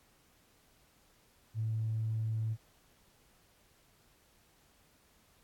triangle tone with tanh clipping, 110.8 Hz, A2, 13 cents sharp, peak -31 dBFS, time 1.54-2.57 s, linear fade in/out 50 ms, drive 4 dB, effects pink hiss -67 dBFS RMS until 5.43 s + AAC 64 kbps

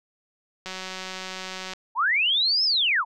click train, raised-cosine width 0.2 ms, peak -17 dBFS, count 202, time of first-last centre 0.66-1.735 s, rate 187 Hz
sine linear two-way sweep, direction up then down, 830.6 to 5340 to 830.6 Hz, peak -19 dBFS, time 1.95-3.05 s, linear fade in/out 50 ms, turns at 2.64 s
effects none

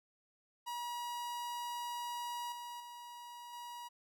45% pulse tone with level steps, 961 Hz, B5, 48 cents flat, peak -39 / -44 / -48 / -45 dBFS, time 0.66-3.89 s, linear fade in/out 20 ms, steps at 2.52 / 2.8 / 3.53 s, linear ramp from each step 2 ms, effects none

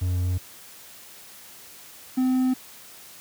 triangle tone pair in turn, 90.3 / 256.9 Hz, F#2 / C4, -42 / -32 cents, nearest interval octave + tritone, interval 1810 cents, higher second, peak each -19 / -17 dBFS, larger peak second, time 0.01-0.38 / 2.17-2.54 s, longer neither, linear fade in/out 10 ms, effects white hiss -46 dBFS RMS until 3.2 s + high-pass 60 Hz 12 dB/octave

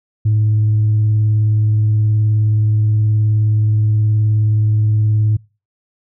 sine tone with vibrato, 107.3 Hz, A2, 43 cents flat, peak -9 dBFS, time 0.25-5.37 s, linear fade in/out 10 ms, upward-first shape sine, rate 19 Hz, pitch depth 16 cents each way, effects noise-tail reverb RT60 0.3 s tail -24 dB re dry + tanh soft clip ceiling -8 dBFS

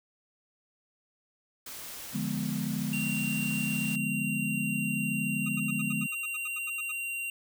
white noise, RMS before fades -42 dBFS, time 1.66-3.96 s, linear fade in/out 5 ms
sine chord, D diminished seventh, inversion none, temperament equal, 146.83 / 174.61 / 207.7 / 246.9 Hz, D3 / F3 / Ab3 / Cb4, 0 / 0 / 0 / 0 cents, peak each -36 / -36 / -33 / -35 dBFS, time 2.13-6.07 s, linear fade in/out 20 ms
square tone, 2762 Hz, F7, 20 cents flat, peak -33 dBFS, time 2.93-7.3 s, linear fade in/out 2 ms
25% pulse tone bursts, 1244.5 Hz, D#6, in tune, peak -38 dBFS, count 14, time 5.46-6.918 s, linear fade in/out 5 ms, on 28 ms, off 82 ms
effects none

